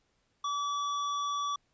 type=tone; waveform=square; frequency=1149 Hz; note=D6; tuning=38 cents flat; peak=-31 dBFS; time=0.44-1.56 s; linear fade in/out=5 ms; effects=pink hiss -74 dBFS RMS until 1.73 s + resampled to 16000 Hz